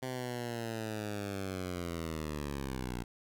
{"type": "linear sweep", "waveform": "10% pulse", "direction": "down", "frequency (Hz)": [129.9, 58.27], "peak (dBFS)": -28, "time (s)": [0.02, 3.04], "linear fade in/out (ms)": 10, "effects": []}